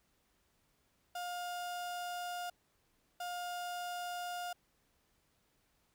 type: tone bursts at uneven times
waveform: 35% pulse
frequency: 709 Hz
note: F5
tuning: 26 cents sharp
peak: -37 dBFS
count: 2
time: 1.15-2.5 / 3.2-4.53 s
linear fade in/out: 5 ms
effects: pink hiss -75 dBFS RMS until 5.94 s